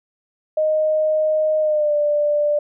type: tone with pitch glide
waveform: sine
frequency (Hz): 620 to 590.6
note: D#5 to D5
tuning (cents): -6 to +10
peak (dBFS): -15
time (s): 0.57-2.59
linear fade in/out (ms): 5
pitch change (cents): -84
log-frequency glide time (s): 1.6-1.94
effects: none